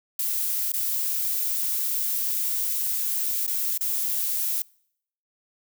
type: noise with dropouts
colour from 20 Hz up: violet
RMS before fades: -26 dBFS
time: 0.19-4.62 s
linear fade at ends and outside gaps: 2 ms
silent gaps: 0.719-0.737 / 3.465-3.477 / 3.777-3.809 s
effects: noise-tail reverb RT60 0.7 s tail -26 dB re dry